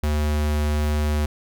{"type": "tone", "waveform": "square", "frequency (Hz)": 74.9, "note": "D2", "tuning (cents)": 35, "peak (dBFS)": -20, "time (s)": [0.03, 1.26], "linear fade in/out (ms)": 5, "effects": []}